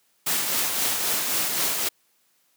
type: noise with tremolo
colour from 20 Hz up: white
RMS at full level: -23 dBFS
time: 0.26-1.89 s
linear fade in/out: 10 ms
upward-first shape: triangle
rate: 3.8 Hz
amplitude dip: 40%
effects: white hiss -66 dBFS RMS until 2.56 s + high-pass 150 Hz 12 dB/octave